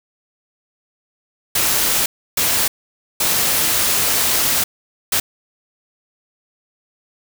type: noise bursts at uneven times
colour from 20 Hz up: white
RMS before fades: -17 dBFS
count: 4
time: 1.55-2.06 / 2.37-2.68 / 3.2-4.64 / 5.12-5.2 s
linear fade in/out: 5 ms
effects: none